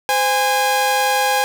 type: tone pair together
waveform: sawtooth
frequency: 515.9 / 819 Hz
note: C5 / G#5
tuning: -24 / -24 cents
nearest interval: minor sixth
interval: 800 cents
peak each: -17 / -12 dBFS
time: 0.09-1.44 s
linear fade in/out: 0 ms
effects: 7-bit